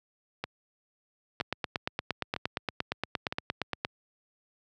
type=two click trains; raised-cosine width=0.3 ms; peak=-13 / -16 dBFS; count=22 / 4; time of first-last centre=1.41-3.849 / 0.44-3.325 s; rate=8.61 / 1.04 Hz; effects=high-pass 80 Hz 12 dB/octave